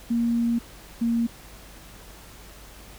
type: tone pair in turn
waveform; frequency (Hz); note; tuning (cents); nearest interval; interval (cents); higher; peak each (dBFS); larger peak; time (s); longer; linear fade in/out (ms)
sine; 234.2 / 232.6; A#3 / A#3; +8 / -4; unison; 12; first; -20; neither; 0.1-0.59 / 1.01-1.27; first; 10
effects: added 50 Hz sine -48 dBFS peak until 2.98 s + pink hiss -47 dBFS RMS until 2.98 s